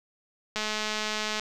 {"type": "click train", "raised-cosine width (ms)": 0.2, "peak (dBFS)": -13, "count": 180, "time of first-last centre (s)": [0.56, 1.396], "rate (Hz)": 214, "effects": []}